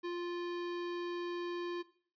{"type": "tone", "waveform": "square", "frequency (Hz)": 349.2, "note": "F4", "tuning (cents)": 0, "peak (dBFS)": -37, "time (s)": [0.03, 1.83], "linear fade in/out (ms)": 20, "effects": ["noise-tail reverb RT60 0.5 s tail -17 dB re dry", "resampled to 11025 Hz"]}